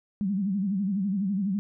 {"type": "tone with vibrato", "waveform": "sine", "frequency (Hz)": 196, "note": "G3", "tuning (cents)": 0, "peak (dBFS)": -24, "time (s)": [0.21, 1.59], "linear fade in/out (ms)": 0, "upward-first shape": "sine", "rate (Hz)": 12, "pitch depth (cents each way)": 120, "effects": []}